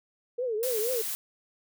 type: tone with vibrato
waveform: sine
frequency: 466.2 Hz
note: A#4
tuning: in tune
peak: -27 dBFS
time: 0.38-1.02 s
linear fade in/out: 10 ms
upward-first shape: triangle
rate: 4.2 Hz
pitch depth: 210 cents each way
type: noise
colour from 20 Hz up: blue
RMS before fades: -33 dBFS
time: 0.63-1.15 s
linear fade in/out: 0 ms
effects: none